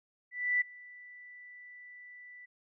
sine tone with ADSR envelope, 1975.5 Hz, B6, in tune, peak -24 dBFS, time 0.31-2.46 s, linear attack 300 ms, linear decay 12 ms, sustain -24 dB, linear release 13 ms, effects none

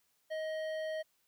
sine tone with hard clipping, 629 Hz, D#5, 19 cents sharp, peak -37 dBFS, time 0.3-1.03 s, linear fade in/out 20 ms, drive 11 dB, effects white hiss -75 dBFS RMS until 1.27 s

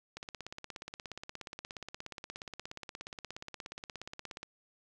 click train, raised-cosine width 0.2 ms, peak -25 dBFS, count 73, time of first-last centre 0.17-4.43 s, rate 16.9 Hz, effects none

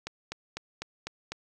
click train, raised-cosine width 0.2 ms, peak -18 dBFS, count 6, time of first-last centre 0.07-1.32 s, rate 4 Hz, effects none

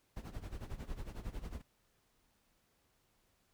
brown noise with tremolo, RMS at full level -41 dBFS, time 0.16-1.62 s, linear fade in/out 10 ms, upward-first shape sine, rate 11 Hz, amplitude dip 80%, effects pink hiss -75 dBFS RMS until 3.53 s

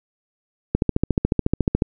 click train, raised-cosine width 3 ms, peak -4 dBFS, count 16, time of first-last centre 0.75-1.821 s, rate 14 Hz, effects none

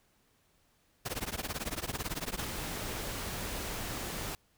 pink noise with tremolo, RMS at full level -33 dBFS, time 1.05-2.45 s, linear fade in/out 10 ms, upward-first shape triangle, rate 18 Hz, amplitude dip 100%
pink noise, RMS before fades -38 dBFS, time 2.41-4.35 s, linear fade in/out 0 ms
effects pink hiss -70 dBFS RMS until 4.57 s

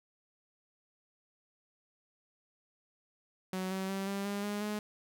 sawtooth tone with pitch steps, 186.7 / 190.4 / 194.18 / 198.03 / 202 / 206 / 210 Hz, F#3 / F#3 / G3 / G3 / G#3 / G#3 / G#3, +16 / +50 / -16 / +18 / -48 / -14 / +19 cents, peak -30 dBFS, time 3.53-4.79 s, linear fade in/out 2 ms, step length 180 ms, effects none

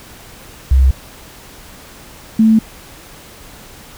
sine tone pair in turn, 65.9 / 220.9 Hz, C2 / A3, +13 / +7 cents, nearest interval octave + major sixth, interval 2094 cents, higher second, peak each -6 dBFS, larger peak neither, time 0.71-0.91 / 2.39-2.59 s, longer neither, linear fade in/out 5 ms, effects pink hiss -38 dBFS RMS until 3.97 s

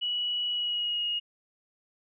sine tone with pitch glide, 2933 to 2871 Hz, F#7 to F7, -16 to +47 cents, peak -27 dBFS, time 0.01-1.2 s, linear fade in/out 20 ms, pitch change -37 cents, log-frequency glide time 0.46-1.07 s, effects none

